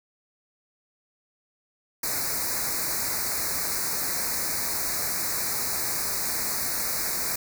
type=band-stop noise; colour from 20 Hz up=white; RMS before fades=-28 dBFS; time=2.03-7.36 s; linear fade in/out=5 ms; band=2400 to 4000 Hz; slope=96 dB/octave; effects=none